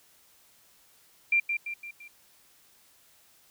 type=tone with echo; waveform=sine; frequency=2374 Hz; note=D7; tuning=18 cents sharp; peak=-20 dBFS; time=1.32-1.4 s; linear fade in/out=5 ms; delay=170 ms; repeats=4; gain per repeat=-6 dB; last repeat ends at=2.08 s; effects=white hiss -61 dBFS RMS until 3.5 s